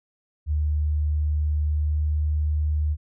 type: tone with pitch glide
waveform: sine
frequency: 75.3 to 75.74 Hz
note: D2 to D#2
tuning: +44 to -46 cents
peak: -20 dBFS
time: 0.46-2.97 s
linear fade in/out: 50 ms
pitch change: +10 cents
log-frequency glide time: 1.79-2 s
effects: none